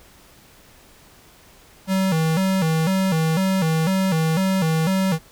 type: tone with vibrato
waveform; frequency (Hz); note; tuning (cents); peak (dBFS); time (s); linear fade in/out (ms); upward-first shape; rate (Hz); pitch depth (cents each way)
square; 174.7; F3; +1; -18; 1.87-5.19; 50; square; 2; 150
effects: pink hiss -50 dBFS RMS until 5.31 s